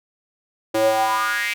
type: tone with high-pass filter sweep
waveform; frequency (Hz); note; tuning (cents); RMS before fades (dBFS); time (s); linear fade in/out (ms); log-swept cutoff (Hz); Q
square; 110; A2; 0; -20; 0.74-1.54; 10; 420 to 2400; 5.6
effects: none